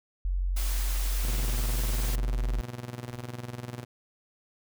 sine tone, 45.21 Hz, F#1, 39 cents flat, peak -25 dBFS, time 0.25-2.61 s, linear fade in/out 0 ms
white noise, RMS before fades -37 dBFS, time 0.56-2.16 s, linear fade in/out 10 ms
sawtooth tone with tremolo, 121.3 Hz, B2, 31 cents flat, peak -30 dBFS, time 1.23-3.85 s, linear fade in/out 20 ms, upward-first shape square, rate 20 Hz, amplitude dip 70%
effects none

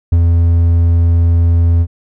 triangle tone with ADSR envelope, 84.6 Hz, E2, 45 cents sharp, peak -3 dBFS, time 0.12-1.87 s, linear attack 6 ms, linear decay 57 ms, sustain -2 dB, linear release 56 ms, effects none

